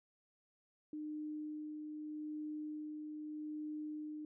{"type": "tone with tremolo", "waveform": "sine", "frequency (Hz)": 303.8, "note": "D#4", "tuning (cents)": -41, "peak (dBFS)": -40, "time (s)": [0.93, 4.25], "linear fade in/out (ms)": 2, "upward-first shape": "sine", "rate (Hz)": 0.81, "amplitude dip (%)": 30, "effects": []}